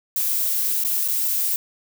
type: noise with dropouts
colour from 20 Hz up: violet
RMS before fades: -22 dBFS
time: 0.16-1.56 s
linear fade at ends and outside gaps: 1 ms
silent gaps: 0.838-0.848 / 1.079-1.084 s
effects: none